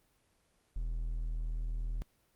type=tone; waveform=triangle; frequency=40.3 Hz; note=E1; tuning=38 cents flat; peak=-31 dBFS; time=0.76-2.02 s; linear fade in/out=0 ms; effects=pink hiss -72 dBFS RMS until 2.35 s + Opus 24 kbps